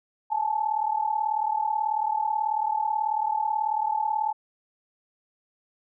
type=tone pair together; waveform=sine; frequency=845 / 883.3 Hz; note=G#5 / A5; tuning=+30 / +6 cents; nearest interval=minor second; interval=76 cents; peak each=-26 dBFS; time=0.3-4.33 s; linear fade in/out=20 ms; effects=none